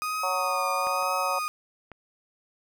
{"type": "tone with vibrato", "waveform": "35% pulse", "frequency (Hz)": 1242, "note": "D#6", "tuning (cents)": -3, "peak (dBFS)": -26, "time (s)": [0.02, 1.48], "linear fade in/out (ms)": 0, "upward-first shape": "triangle", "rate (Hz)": 1.1, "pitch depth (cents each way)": 39}
{"type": "harmonic tone", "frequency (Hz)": 185, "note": "F#3", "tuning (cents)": 0, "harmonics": [3, 4, 5, 6], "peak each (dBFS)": [-32, -32, -32, -32], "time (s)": [0.23, 1.39], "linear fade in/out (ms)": 5}
{"type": "clicks", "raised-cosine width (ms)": 0.5, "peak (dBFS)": [-24, -32, -28], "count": 3, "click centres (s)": [0.87, 1.026, 1.917]}
{"effects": []}